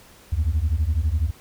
sine beating tone pair, 71.7 / 83.7 Hz, D2 / E2, -41 / +27 cents, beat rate 12 Hz, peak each -20 dBFS, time 0.32-1.31 s, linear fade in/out 10 ms, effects tanh soft clip ceiling -15 dBFS + pink hiss -50 dBFS RMS until 1.4 s

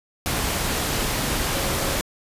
sine tone in noise, 548 Hz, C#5, 20 cents flat, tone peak -33 dBFS, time 1.55-1.96 s, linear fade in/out 0 ms, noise pink, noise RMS -24 dBFS, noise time 0.26-2.01 s, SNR -12 dB, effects resampled to 32000 Hz

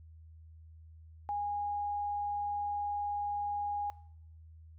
sine tone, 821 Hz, G#5, 20 cents flat, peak -32 dBFS, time 1.29-3.9 s, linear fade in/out 0 ms, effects noise-tail reverb RT60 0.7 s tail -21 dB re dry + added 80 Hz sine -51 dBFS peak until 4.78 s

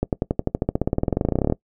accelerating click train, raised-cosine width 2 ms, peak -6 dBFS, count 29, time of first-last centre 0.03-1.524 s, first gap 98 ms, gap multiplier 0.95, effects noise-tail reverb RT60 0.1 s tail -21 dB re dry

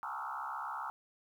sine tone with frequency modulation, 1104 Hz, C#6, 7 cents flat, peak -37 dBFS, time 0.03-0.9 s, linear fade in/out 0 ms, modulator 67.4 Hz, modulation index 4.4, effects 11-bit

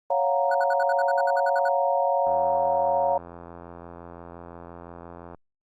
sine chord, Gb major seventh, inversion second, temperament equal, 554.4 / 698.5 / 740 / 932.3 Hz, Db5 / F5 / Gb5 / Bb5, 0 / 0 / 0 / 0 cents, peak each -24 / -25 / -29 / -26 dBFS, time 0.1-3.18 s, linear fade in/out 5 ms
triangle tone bursts, 1469 Hz, F#6, 13 cents flat, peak -26 dBFS, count 13, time 0.51-1.686 s, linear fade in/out 5 ms, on 36 ms, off 59 ms
click train, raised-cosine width 1 ms, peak -27 dBFS, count 265, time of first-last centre 2.27-5.347 s, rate 85.8 Hz
effects Opus 24 kbps

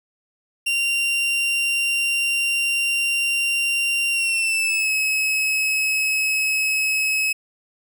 40% pulse tone with pitch glide, 2769 to 2569 Hz, F7 to E7, -15 to -45 cents, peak -18 dBFS, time 0.66-7.33 s, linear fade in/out 10 ms, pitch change -130 cents, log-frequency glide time 4.11-4.92 s, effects none

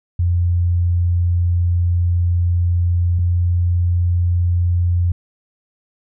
sine tone pair in turn, 87.31 / 87.68 Hz, F2 / F2, 0 / +7 cents, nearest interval unison, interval 7 cents, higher second, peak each -13 dBFS, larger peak neither, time 0.19-3.19 / 3.19-5.12 s, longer first, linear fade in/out 5 ms, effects none

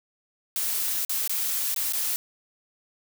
blue noise with dropouts, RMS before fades -27 dBFS, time 0.56-2.16 s, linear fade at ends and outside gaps 0 ms, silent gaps 1.049-1.095 / 1.276-1.295 / 1.745-1.762 / 1.923-1.934 s, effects none

